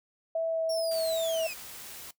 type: tone with vibrato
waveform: sine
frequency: 652 Hz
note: E5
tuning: 19 cents flat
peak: -26 dBFS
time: 0.35-1.47 s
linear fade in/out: 5 ms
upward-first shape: sine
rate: 2.5 Hz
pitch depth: 9 cents each way
type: linear sweep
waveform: sawtooth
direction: down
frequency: 5588 to 2406 Hz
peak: -33 dBFS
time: 0.69-1.54 s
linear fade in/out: 10 ms
type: noise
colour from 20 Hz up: white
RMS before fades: -44 dBFS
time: 0.91-2.11 s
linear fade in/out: 5 ms
effects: noise-tail reverb RT60 0.1 s tail -18 dB re dry